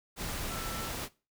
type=tone in noise; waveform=sine; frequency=1333 Hz; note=E6; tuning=19 cents sharp; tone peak=-42 dBFS; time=0.47-0.91 s; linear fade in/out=50 ms; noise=pink; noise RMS=-37 dBFS; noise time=0.16-1.09 s; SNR=-8 dB; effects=noise-tail reverb RT60 0.3 s tail -19 dB re dry